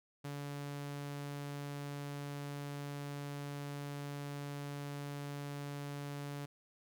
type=tone; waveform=sawtooth; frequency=143.2 Hz; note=D3; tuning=43 cents flat; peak=-37 dBFS; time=0.24-6.46 s; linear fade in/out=10 ms; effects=none